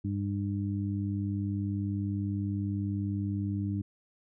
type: harmonic tone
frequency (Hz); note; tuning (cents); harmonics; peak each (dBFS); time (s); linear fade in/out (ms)
100; G2; +35; 1 / 2 / 3; -31 / -34 / -36; 0.04-3.82; 10
effects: none